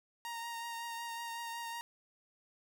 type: tone with vibrato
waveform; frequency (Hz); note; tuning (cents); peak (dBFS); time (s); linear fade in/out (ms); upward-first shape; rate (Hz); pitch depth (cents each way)
sawtooth; 931; A#5; -2; -36; 0.25-1.81; 0; triangle; 5.4; 21
effects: none